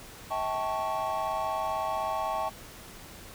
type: chord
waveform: triangle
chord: A dominant seventh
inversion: second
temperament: equal with one note detuned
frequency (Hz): 642.7 / 784 / 880 / 1108.7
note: E5 / G5 / A5 / C#6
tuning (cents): -44 / 0 / 0 / 0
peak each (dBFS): -32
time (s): 0.3-2.5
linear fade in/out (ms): 20
effects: pink hiss -47 dBFS RMS until 3.34 s